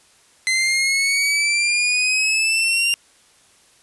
sawtooth exponential sweep, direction up, 2054 to 2794 Hz, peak -13 dBFS, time 0.47-2.94 s, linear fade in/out 0 ms, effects white hiss -54 dBFS RMS until 3.82 s + resampled to 24000 Hz

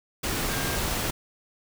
sine tone in noise, 1600 Hz, G6, 35 cents sharp, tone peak -37 dBFS, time 0.49-0.77 s, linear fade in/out 10 ms, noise pink, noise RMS -28 dBFS, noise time 0.23-1.11 s, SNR -12 dB, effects none

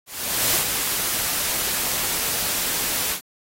white noise with ADSR envelope, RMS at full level -19 dBFS, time 0.06-3.21 s, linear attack 480 ms, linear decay 100 ms, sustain -5 dB, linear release 92 ms, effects AAC 48 kbps

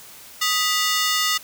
15% pulse ring-modulated tone, 1611 Hz, G6, 47 cents sharp, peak -9 dBFS, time 0.41-1.38 s, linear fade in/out 10 ms, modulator 361 Hz, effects white hiss -43 dBFS RMS until 1.43 s

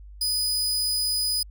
sawtooth tone, 4978 Hz, D#8, in tune, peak -20 dBFS, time 0.21-1.43 s, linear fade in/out 5 ms, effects added 50 Hz sine -41 dBFS peak until 1.5 s

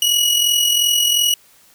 sawtooth tone with amplitude modulation, 2913 Hz, F#7, 28 cents flat, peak -8 dBFS, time 0.02-1.34 s, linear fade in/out 2 ms, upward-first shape sine, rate 42.8 Hz, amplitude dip 50%, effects white hiss -51 dBFS RMS until 1.74 s

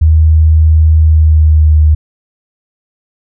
sine tone with pitch glide, 78.8 to 76.65 Hz, D#2 to D#2, +23 to -25 cents, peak -3 dBFS, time 0.01-1.95 s, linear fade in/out 10 ms, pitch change -48 cents, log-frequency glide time 0.99-1.83 s, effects none

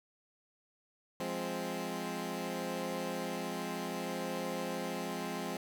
15% pulse chord, F minor, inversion none, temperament equal, 174.61 / 207.7 / 261.6 Hz, F3 / Ab3 / C4, 0 / 0 / 0 cents, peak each -34 dBFS, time 1.2-5.57 s, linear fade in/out 2 ms, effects none

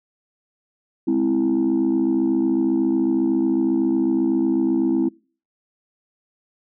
sine chord, Ab augmented, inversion none, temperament equal, 207.7 / 261.6 / 329.6 Hz, Ab3 / C4 / E4, 0 / 0 / 0 cents, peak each -24 / -19 / -18 dBFS, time 1.07-5.09 s, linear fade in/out 10 ms, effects noise-tail reverb RT60 0.4 s tail -25 dB re dry + tanh soft clip ceiling -12 dBFS

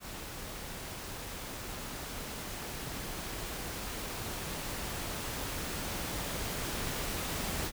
pink noise with level ramp, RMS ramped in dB -43 to -35 dBFS, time 0-7.72 s, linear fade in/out 50 ms, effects none

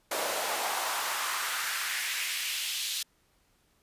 pink noise with high-pass filter sweep, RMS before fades -32 dBFS, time 0.11-3.03 s, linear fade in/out 5 ms, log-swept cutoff 520 to 3700 Hz, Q 1.8, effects pink hiss -69 dBFS RMS until 3.82 s + resampled to 32000 Hz

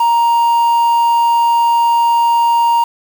triangle tone with quantisation, 936 Hz, A#5, 7 cents sharp, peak -7 dBFS, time 0-2.84 s, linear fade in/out 5 ms, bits 5, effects none

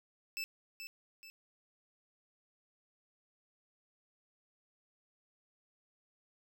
25% pulse tone with echo, 2637 Hz, E7, in tune, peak -33 dBFS, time 0.37-0.44 s, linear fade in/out 0 ms, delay 430 ms, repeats 2, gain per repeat -7 dB, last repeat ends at 1.3 s, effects none

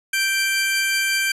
sawtooth tone pair together, 1567.8 / 2349 Hz, G6 / D7, 0 / 0 cents, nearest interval perfect fifth, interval 700 cents, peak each -18 dBFS, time 0.13-1.32 s, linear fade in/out 5 ms, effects resampled to 32000 Hz

